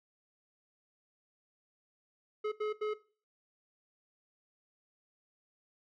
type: tone bursts at uneven times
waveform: square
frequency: 425.7 Hz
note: G#4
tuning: 43 cents sharp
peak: -32 dBFS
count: 3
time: 2.44-2.52 / 2.6-2.73 / 2.81-2.94 s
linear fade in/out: 10 ms
effects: noise-tail reverb RT60 0.4 s tail -18 dB re dry + low-pass 2000 Hz 12 dB/octave